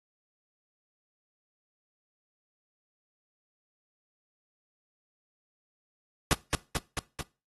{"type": "noise with echo", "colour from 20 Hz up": "pink", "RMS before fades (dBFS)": -22, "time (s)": [6.31, 6.33], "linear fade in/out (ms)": 0, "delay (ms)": 220, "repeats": 4, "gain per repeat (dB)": -3, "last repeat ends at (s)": 7.21, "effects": ["noise-tail reverb RT60 0.3 s tail -21 dB re dry", "AAC 32 kbps"]}